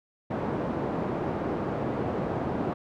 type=band-pass noise; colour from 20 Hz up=pink; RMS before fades=-30 dBFS; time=0.3-2.74 s; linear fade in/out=10 ms; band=150 to 790 Hz; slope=12 dB/octave; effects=none